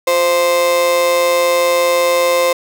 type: tone with amplitude modulation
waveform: 35% pulse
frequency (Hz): 522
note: C5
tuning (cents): -4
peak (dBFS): -7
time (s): 0.07-2.53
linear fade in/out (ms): 5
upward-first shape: sine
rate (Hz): 169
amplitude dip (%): 55
effects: none